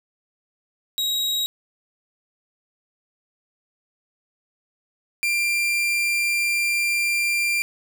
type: tone pair in turn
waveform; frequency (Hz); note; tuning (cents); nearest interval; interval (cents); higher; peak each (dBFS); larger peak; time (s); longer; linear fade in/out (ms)
40% pulse; 3819 / 2378; A#7 / D7; +41 / +21; minor sixth; 820; first; -20 / -19; second; 0.98-1.46 / 5.23-7.62; second; 0
effects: none